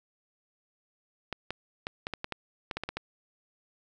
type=clicks; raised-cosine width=0.3 ms; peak=-17 dBFS; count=12; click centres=1.327 / 1.506 / 1.869 / 2.069 / 2.137 / 2.244 / 2.323 / 2.712 / 2.77 / 2.836 / 2.89 / 2.97 s; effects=none